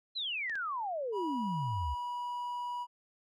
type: exponential sweep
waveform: sine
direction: down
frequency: 4186 to 65.41 Hz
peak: -33 dBFS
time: 0.15-1.95 s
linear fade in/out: 20 ms
type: clicks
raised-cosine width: 0.2 ms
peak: -32 dBFS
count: 2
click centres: 0.497 / 0.555 s
type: tone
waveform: triangle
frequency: 973 Hz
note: B5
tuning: 26 cents flat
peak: -33 dBFS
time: 1.12-2.87 s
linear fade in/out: 50 ms
effects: none